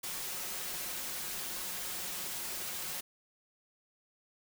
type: noise with comb filter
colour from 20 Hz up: white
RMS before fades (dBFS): -39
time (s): 0.03-3.01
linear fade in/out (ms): 10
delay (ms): 5.5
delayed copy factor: +0.5
effects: none